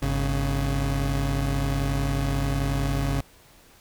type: tone pair together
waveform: 30% pulse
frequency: 51.2 / 138.59 Hz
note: G#1 / C#3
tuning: -24 / 0 cents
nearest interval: octave + perfect fourth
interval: 1724 cents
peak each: -23 dBFS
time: 0.02-3.21 s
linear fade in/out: 5 ms
effects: pink hiss -54 dBFS RMS until 3.8 s

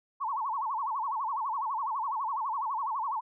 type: tone with vibrato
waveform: sine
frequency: 987.8 Hz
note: B5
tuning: in tune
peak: -29 dBFS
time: 0.2-3.21 s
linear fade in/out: 20 ms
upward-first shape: sine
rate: 12 Hz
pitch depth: 240 cents each way
effects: none

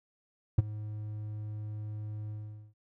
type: tone with ADSR envelope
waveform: triangle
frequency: 106.3 Hz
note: G#2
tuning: 41 cents sharp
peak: -14 dBFS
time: 0.58-2.74 s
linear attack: 7 ms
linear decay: 23 ms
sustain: -20 dB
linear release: 440 ms
effects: none

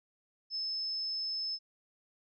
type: tone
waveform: sine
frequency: 5230 Hz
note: E8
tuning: 15 cents flat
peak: -33 dBFS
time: 0.5-1.59 s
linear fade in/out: 50 ms
effects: none

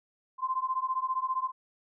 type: beating tone pair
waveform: sine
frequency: 1033 / 1048 Hz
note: C6 / C6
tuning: -22 / +2 cents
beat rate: 15 Hz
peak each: -31 dBFS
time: 0.38-1.52 s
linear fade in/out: 50 ms
effects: none

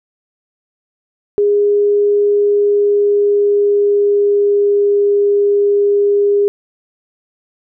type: tone with pitch glide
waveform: sine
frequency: 410.2 to 406.4 Hz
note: G#4 to G#4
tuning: -21 to -38 cents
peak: -9 dBFS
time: 1.38-6.48 s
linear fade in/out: 0 ms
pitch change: -17 cents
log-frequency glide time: 2.23-5.04 s
effects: none

